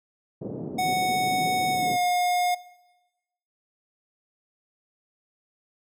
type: band-pass noise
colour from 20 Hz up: pink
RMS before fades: -34 dBFS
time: 0.41-1.97 s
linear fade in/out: 10 ms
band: 140 to 520 Hz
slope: 24 dB/octave
type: tone with pitch glide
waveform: square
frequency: 740 to 715.6 Hz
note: F#5 to F5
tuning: 0 to +42 cents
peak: -23 dBFS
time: 0.78-2.55 s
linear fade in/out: 10 ms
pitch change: -58 cents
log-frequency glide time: 1.72-1.98 s
effects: noise-tail reverb RT60 1.0 s tail -18 dB re dry

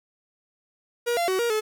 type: tone with pitch steps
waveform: 45% pulse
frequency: 477.1 / 688 / 375.7 / 472.1 / 431.3 Hz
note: A#4 / F5 / F#4 / A#4 / A4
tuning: +40 / -26 / +26 / +22 / -35 cents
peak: -22 dBFS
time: 1.06-1.61 s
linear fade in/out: 20 ms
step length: 110 ms
effects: none

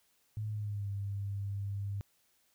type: tone with pitch glide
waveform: sine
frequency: 107.1 to 99.93 Hz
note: A2 to G2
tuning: -46 to +34 cents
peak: -34 dBFS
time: 0.37-2.01 s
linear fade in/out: 0 ms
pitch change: -120 cents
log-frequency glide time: 0.49-0.89 s
effects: white hiss -72 dBFS RMS until 2.54 s

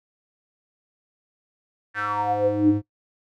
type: tone with band-pass filter sweep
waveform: square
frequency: 103.83 Hz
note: G#2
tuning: in tune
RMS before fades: -22 dBFS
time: 1.94-2.82 s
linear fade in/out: 50 ms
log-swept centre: 1700 to 220 Hz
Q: 8.3
effects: noise-tail reverb RT60 0.1 s tail -18 dB re dry

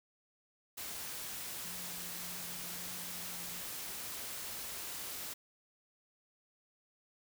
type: tone in noise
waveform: sine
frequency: 176.3 Hz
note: F3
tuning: 17 cents sharp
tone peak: -54 dBFS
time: 1.64-3.62 s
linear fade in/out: 10 ms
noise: white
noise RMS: -43 dBFS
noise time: 0.77-5.34 s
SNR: -14 dB
effects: none

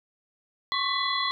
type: tone cluster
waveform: sine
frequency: 1078 / 1119 / 1990 / 3390 / 4083 Hz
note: C#6 / C#6 / B6 / G#7 / C8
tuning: -49 / +16 / +13 / +35 / -43 cents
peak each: -31 dBFS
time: 0.72-1.31 s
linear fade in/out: 0 ms
effects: none

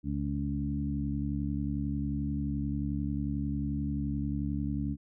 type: harmonic tone with a mistuned harmonic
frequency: 71.3 Hz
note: C#2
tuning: 49 cents sharp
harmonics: 1 / 2 / 3 / 4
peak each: -35 / -35 / -35 / -35 dBFS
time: 0.03-4.97 s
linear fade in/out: 50 ms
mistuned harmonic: 1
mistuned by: +16 cents
effects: none

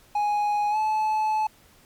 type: tone with pitch glide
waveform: triangle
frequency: 830.6 to 863.9 Hz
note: G#5 to A5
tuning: 0 to -32 cents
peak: -19 dBFS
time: 0.15-1.47 s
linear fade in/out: 5 ms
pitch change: +68 cents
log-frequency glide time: 0.7-0.77 s
effects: pink hiss -56 dBFS RMS until 1.85 s + MP3 96 kbps

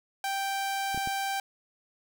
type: tone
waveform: sawtooth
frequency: 784 Hz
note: G5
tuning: in tune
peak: -25 dBFS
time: 0.24-1.4 s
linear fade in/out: 2 ms
type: clicks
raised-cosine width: 3 ms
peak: -26 dBFS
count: 3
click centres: 0.946 / 0.976 / 1.074 s
effects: none

